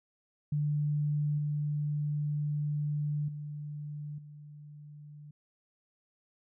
sine tone with level steps, 148 Hz, D3, 14 cents sharp, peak -27 / -29 / -37 / -46 dBFS, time 0.52-5.31 s, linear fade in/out 5 ms, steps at 1.38 / 3.28 / 4.18 s, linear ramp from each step 5 ms, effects none

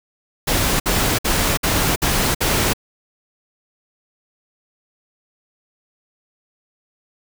pink noise bursts, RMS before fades -18 dBFS, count 6, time 0.47-2.735 s, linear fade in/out 10 ms, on 330 ms, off 57 ms, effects none

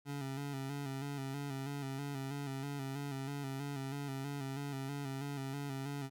25% pulse tone with vibrato, 138.59 Hz, C#3, in tune, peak -35 dBFS, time 0.05-6.1 s, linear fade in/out 50 ms, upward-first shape square, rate 3.1 Hz, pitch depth 45 cents each way, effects none

